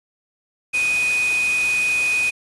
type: tone in noise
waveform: sine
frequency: 2489 Hz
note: D#7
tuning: in tune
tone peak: -17 dBFS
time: 0.73-2.31 s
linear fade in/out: 20 ms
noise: white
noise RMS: -29 dBFS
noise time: 0.73-2.31 s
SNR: +9 dB
effects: resampled to 24000 Hz